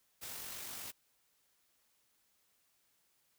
white noise with amplitude modulation, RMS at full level -44 dBFS, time 0.21-0.92 s, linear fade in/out 20 ms, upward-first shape sine, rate 48.2 Hz, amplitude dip 30%, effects white hiss -75 dBFS RMS until 3.38 s

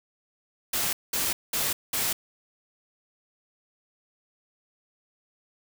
white noise bursts, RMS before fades -27 dBFS, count 4, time 0.73-2.13 s, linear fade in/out 5 ms, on 200 ms, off 200 ms, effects none

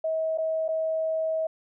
sine tone with dropouts, 640 Hz, D#5, 49 cents sharp, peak -24 dBFS, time 0.04-1.47 s, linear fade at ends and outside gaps 5 ms, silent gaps 0.376-0.383 / 0.681-0.687 s, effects none

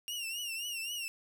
sawtooth tone with vibrato, 2794 Hz, F7, in tune, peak -33 dBFS, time 0.08-1.08 s, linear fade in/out 0 ms, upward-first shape triangle, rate 3.8 Hz, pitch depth 110 cents each way, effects none

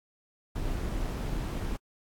brown noise with amplitude modulation, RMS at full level -30 dBFS, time 0.55-1.77 s, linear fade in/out 10 ms, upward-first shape sine, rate 289 Hz, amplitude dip 45%, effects AAC 64 kbps

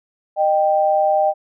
sine tone pair together, 614.1 / 784 Hz, D#5 / G5, -23 / 0 cents, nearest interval major third, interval 423 cents, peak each -16 dBFS, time 0.36-1.34 s, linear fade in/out 50 ms, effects none

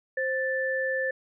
sine tone pair together, 525.1 / 1760 Hz, C5 / A6, +6 / 0 cents, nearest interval octave + major sixth, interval 2094 cents, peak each -28 dBFS, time 0.17-1.11 s, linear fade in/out 5 ms, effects none

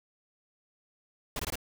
pink noise bursts, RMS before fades -34 dBFS, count 4, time 1.36-1.556 s, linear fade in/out 2 ms, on 34 ms, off 20 ms, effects none

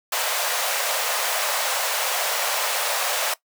pink high-pass noise, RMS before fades -24 dBFS, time 0.12-3.34 s, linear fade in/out 5 ms, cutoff 520 Hz, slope 48 dB/octave, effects noise-tail reverb RT60 0.1 s tail -18 dB re dry

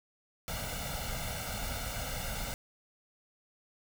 pink noise with comb filter, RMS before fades -37 dBFS, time 0.48-2.54 s, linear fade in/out 0 ms, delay 1.4 ms, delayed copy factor +0.85, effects none

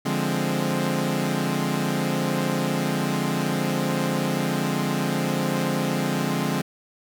sawtooth chord, D half-diminished seventh, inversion none, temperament equal, 146.83 / 174.61 / 207.7 / 261.6 Hz, D3 / F3 / Ab3 / C4, 0 / 0 / 0 / 0 cents, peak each -24 dBFS, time 0.05-6.62 s, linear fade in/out 10 ms, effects none

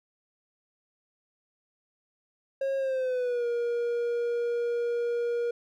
triangle tone with pitch glide, 542 to 474.6 Hz, C#5 to A#4, -39 to +31 cents, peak -24 dBFS, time 2.61-5.51 s, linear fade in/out 5 ms, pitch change -230 cents, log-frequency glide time 2.77-3.46 s, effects none

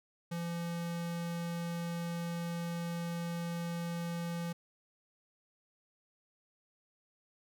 square tone, 170.3 Hz, F3, 43 cents flat, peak -36 dBFS, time 0.31-4.53 s, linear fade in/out 10 ms, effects none

